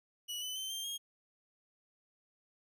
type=tone with pitch steps; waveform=sawtooth; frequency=2936 / 3012 / 3089 / 3169 / 3250 Hz; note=F#7 / F#7 / G7 / G7 / G#7; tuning=-14 / +30 / -26 / +18 / -38 cents; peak=-35 dBFS; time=0.28-0.98 s; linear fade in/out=20 ms; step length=140 ms; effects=none